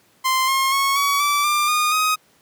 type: tone with pitch steps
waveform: sawtooth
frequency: 1043 / 1071.1 / 1099.9 / 1129.5 / 1160 / 1191.2 / 1223.3 / 1256.2 Hz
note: C6 / C6 / C#6 / C#6 / D6 / D6 / D#6 / D#6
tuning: -6 / +40 / -14 / +32 / -22 / +24 / -30 / +16 cents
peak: -13 dBFS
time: 0.24-2.16 s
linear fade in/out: 20 ms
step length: 240 ms
effects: pink hiss -57 dBFS RMS until 2.41 s + high-pass 150 Hz 12 dB/octave